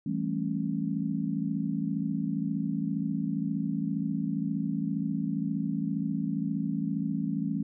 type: chord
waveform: sine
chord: A dominant seventh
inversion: second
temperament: just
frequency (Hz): 165 / 198 / 220 / 275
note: E3 / G3 / A3 / C#4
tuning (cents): +2 / +18 / 0 / -14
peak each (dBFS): -33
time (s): 0.06-7.63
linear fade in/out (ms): 5
effects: none